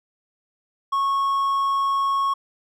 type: tone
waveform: triangle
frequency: 1100 Hz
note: C#6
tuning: 14 cents flat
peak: -17 dBFS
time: 0.92-2.34 s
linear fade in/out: 10 ms
effects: none